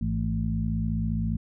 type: harmonic tone with a mistuned harmonic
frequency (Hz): 55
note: A1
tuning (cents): 0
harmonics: 1 / 2 / 3 / 4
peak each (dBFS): -30 / -30 / -30 / -30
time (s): 0.01-1.37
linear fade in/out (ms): 5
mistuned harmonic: 2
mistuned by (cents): -73
effects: none